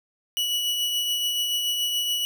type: tone with tremolo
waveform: 40% pulse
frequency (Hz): 2939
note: F#7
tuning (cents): -12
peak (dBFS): -21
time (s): 0.37-2.25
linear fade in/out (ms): 0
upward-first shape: triangle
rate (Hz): 7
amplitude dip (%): 35
effects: none